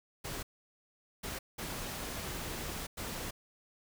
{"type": "noise bursts at uneven times", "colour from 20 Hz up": "pink", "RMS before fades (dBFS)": -40, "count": 4, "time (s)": [[0.24, 0.43], [1.23, 1.39], [1.58, 2.87], [2.97, 3.31]], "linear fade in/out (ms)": 10, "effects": []}